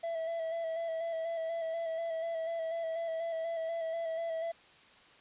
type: tone with vibrato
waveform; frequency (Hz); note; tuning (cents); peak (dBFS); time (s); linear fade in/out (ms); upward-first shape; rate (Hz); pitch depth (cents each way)
triangle; 659.3; E5; 0; -31; 0.03-4.52; 10; square; 4.1; 25
effects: white hiss -59 dBFS RMS until 5.2 s + resampled to 8000 Hz